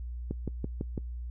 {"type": "click train", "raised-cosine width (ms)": 3, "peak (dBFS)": -19, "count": 5, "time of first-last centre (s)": [0.31, 0.978], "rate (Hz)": 5.99, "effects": ["noise-tail reverb RT60 0.1 s tail -22 dB re dry", "added 60 Hz sine -35 dBFS peak until 1.3 s"]}